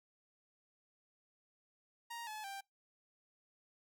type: tone with pitch steps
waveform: sawtooth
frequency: 936 / 858.3 / 787.1 Hz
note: A#5 / A5 / G5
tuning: +7 / -43 / +7 cents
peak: -40 dBFS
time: 2.1-2.61 s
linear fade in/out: 10 ms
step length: 170 ms
effects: noise-tail reverb RT60 0.2 s tail -26 dB re dry